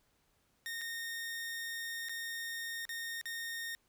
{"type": "tone with dropouts", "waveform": "sawtooth", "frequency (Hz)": 1842, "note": "A#6", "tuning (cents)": -21, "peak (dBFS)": -35, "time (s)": [0.66, 3.75], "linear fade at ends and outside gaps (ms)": 0, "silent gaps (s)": [[0.812, 0.816], [2.086, 2.094], [2.853, 2.892], [3.213, 3.256]], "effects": ["pink hiss -74 dBFS RMS until 3.88 s"]}